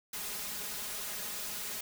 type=noise with comb filter; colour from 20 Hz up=white; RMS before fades=-39 dBFS; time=0.13-1.81 s; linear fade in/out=5 ms; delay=4.8 ms; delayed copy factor=+1; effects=none